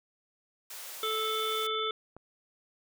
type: high-pass noise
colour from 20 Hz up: white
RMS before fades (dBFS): -43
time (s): 0.7-1.67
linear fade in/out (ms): 5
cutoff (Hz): 450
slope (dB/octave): 24
type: harmonic tone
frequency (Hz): 437.5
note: A4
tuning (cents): -10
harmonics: 1 / 3 / 5 / 7 / 8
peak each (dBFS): -34 / -33 / -42 / -42 / -34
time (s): 1.03-1.91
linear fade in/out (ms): 2
type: click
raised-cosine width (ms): 1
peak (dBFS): -33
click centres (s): 2.166
effects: none

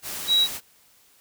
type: tone in noise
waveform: sine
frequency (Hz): 3868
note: B7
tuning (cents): -37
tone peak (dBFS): -16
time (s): 0.27-0.48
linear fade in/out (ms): 50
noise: white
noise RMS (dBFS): -33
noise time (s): 0.02-0.61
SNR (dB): +14
effects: white hiss -58 dBFS RMS until 1.2 s

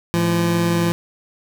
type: tone pair together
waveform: 25% pulse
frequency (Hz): 107.6 / 170.8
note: A2 / F3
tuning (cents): -38 / -38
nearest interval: minor sixth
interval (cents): 800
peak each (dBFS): -21 / -13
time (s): 0.14-0.92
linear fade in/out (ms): 0
effects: none

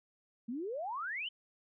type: exponential sweep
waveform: sine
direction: up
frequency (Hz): 220 to 3136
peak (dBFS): -36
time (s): 0.48-1.29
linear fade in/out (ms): 10
effects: none

